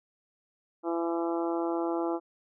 harmonic tone, 168.3 Hz, E3, 36 cents sharp, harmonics 2 / 3 / 4 / 5 / 6 / 7 / 8, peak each -29 / -36 / -36 / -37 / -42 / -42 / -45 dBFS, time 0.83-2.2 s, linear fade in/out 50 ms, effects none

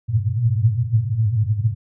pink band-pass noise, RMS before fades -19 dBFS, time 0.08-1.75 s, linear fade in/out 20 ms, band 100 to 120 Hz, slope 96 dB/octave, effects none

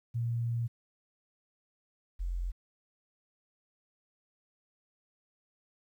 sine tone pair in turn, 117.4 / 43.98 Hz, A#2 / F1, +13 / +13 cents, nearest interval octave + perfect fourth, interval 1700 cents, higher first, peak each -29 / -31 dBFS, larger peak first, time 0.14-0.68 / 2.19-2.52 s, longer first, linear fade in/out 20 ms, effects 11-bit

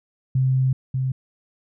sine tone pair in turn, 130.81 / 130.81 Hz, C3 / C3, 0 / 0 cents, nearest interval unison, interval 0 cents, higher neither, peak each -16 / -20 dBFS, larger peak first, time 0.35-0.73 / 0.94-1.12 s, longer first, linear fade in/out 5 ms, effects none

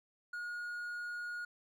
triangle tone, 1439 Hz, F#6, 49 cents flat, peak -37 dBFS, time 0.33-1.45 s, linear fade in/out 5 ms, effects none

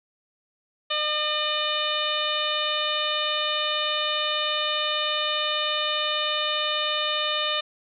harmonic tone with a mistuned harmonic, 605 Hz, D#5, 49 cents flat, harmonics 1 / 2 / 3 / 4 / 5 / 6 / 7, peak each -31 / -30 / -34 / -34 / -28 / -29 / -39 dBFS, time 0.9-7.61 s, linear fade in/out 10 ms, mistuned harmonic 5, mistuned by -24 cents, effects none

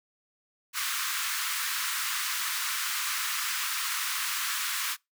pink high-pass noise, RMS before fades -31 dBFS, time 0.73-4.97 s, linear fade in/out 50 ms, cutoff 1100 Hz, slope 48 dB/octave, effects noise-tail reverb RT60 0.2 s tail -25 dB re dry

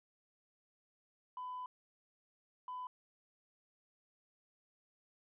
sine tone bursts at uneven times, 1002 Hz, B5, 25 cents sharp, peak -40 dBFS, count 2, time 1.37-1.66 / 2.68-2.87 s, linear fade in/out 2 ms, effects tanh soft clip ceiling -38 dBFS

